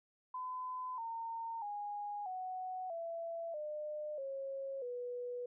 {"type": "tone with pitch steps", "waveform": "sine", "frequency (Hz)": [1014, 913.9, 823.6, 742.3, 669, 602.9, 543.4, 489.7], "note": ["B5", "A#5", "G#5", "F#5", "E5", "D5", "C#5", "B4"], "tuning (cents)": [45, -35, -15, 5, 25, 45, -35, -15], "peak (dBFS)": -39, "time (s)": [0.34, 5.46], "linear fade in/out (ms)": 5, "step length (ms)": 640, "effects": []}